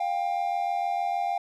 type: tone pair together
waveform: triangle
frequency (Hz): 706 / 792.5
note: F5 / G5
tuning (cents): +19 / +19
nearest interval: major second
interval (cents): 200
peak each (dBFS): -26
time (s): 0-1.38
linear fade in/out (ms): 5
effects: none